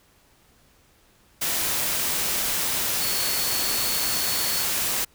sine tone in noise, 4412 Hz, C#8, 9 cents flat, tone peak -30 dBFS, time 3.01-4.65 s, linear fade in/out 10 ms, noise white, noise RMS -25 dBFS, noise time 1.41-5.05 s, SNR -8 dB, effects pink hiss -59 dBFS RMS until 5.14 s

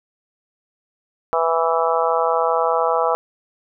harmonic tone, 164.81 Hz, E3, in tune, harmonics 3 / 4 / 5 / 6 / 7 / 8, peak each -21 / -22 / -23 / -24 / -24 / -25 dBFS, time 1.33-3.15 s, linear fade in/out 0 ms, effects none

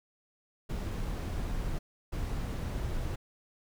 brown noise bursts at uneven times, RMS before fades -34 dBFS, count 2, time 0.69-1.79 / 2.12-3.16 s, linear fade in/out 10 ms, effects none

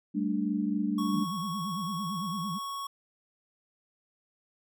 sine chord, G suspended second, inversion none, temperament equal, 196 / 220 / 293.7 Hz, G3 / A3 / D4, 0 / 0 / 0 cents, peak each -31 dBFS, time 0.14-1.25 s, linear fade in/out 20 ms
square tone, 1108.7 Hz, C#6, in tune, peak -35 dBFS, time 0.98-2.87 s, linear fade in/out 5 ms
sine tone with vibrato, 185.2 Hz, F#3, 2 cents sharp, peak -33 dBFS, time 1.09-2.59 s, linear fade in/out 20 ms, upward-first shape sine, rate 8.9 Hz, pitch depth 240 cents each way
effects none

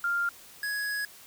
sine / square tone pair in turn, 1396.9 / 1670.4 Hz, F6 / G#6, 0 / +10 cents, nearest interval minor third, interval 310 cents, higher second, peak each -25 / -30 dBFS, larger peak first, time 0.04-0.29 / 0.63-1.05 s, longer second, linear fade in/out 2 ms, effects white hiss -51 dBFS RMS until 1.26 s

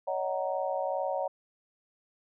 sine chord, D# minor seventh, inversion third, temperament just, 560 / 622.3 / 746.7 / 933.4 Hz, C#5 / D#5 / F#5 / A#5, +18 / 0 / +16 / +2 cents, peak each -32 / -35 / -34 / -37 dBFS, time 0.07-1.28 s, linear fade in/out 10 ms, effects none

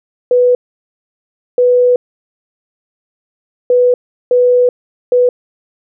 sine tone bursts at uneven times, 493.9 Hz, B4, in tune, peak -6 dBFS, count 5, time 0.31-0.55 / 1.58-1.96 / 3.7-3.94 / 4.31-4.69 / 5.12-5.29 s, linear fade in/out 2 ms, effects none

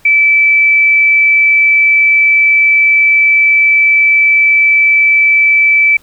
sine tone, 2314 Hz, D7, 26 cents flat, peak -5 dBFS, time 0.05-5.97 s, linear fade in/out 5 ms, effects pink hiss -47 dBFS RMS until 6.02 s

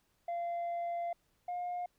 sine tone pair in turn, 689 / 711.7 Hz, F5 / F5, -24 / +33 cents, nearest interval minor second, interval 57 cents, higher second, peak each -31 / -33 dBFS, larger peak first, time 0.28-1.13 / 1.48-1.86 s, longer first, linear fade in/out 5 ms, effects tanh soft clip ceiling -33 dBFS + pink hiss -75 dBFS RMS until 1.98 s

